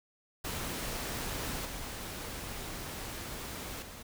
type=noise with level steps; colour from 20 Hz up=pink; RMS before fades=-37 / -41 / -47 dBFS; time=0.44-4.03 s; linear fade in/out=10 ms; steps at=1.65 / 3.82 s; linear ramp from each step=5 ms; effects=none